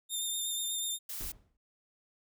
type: tone with vibrato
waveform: 15% pulse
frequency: 3626 Hz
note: A#7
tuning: 49 cents flat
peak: -26 dBFS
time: 0.09-0.99 s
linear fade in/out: 50 ms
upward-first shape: sine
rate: 8.2 Hz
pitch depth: 20 cents each way
type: noise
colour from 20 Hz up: blue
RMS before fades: -40 dBFS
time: 1.09-1.32 s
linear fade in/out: 5 ms
type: noise with exponential decay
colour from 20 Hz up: brown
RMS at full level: -39 dBFS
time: 1.2-1.57 s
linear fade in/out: 5 ms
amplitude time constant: 80 ms
effects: none